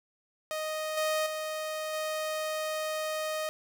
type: tone with level steps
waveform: sawtooth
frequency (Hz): 622.3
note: D#5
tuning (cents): 0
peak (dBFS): -28 / -23 / -29 / -27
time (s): 0.51-3.49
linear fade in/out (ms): 0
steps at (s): 0.97 / 1.26 / 1.93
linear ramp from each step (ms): 5
effects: none